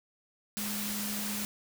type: tone in noise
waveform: sine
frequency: 207.7 Hz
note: G#3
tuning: in tune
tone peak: -37 dBFS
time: 0.57-1.45 s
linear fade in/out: 0 ms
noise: white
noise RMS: -36 dBFS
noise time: 0.57-1.45 s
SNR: -4 dB
effects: none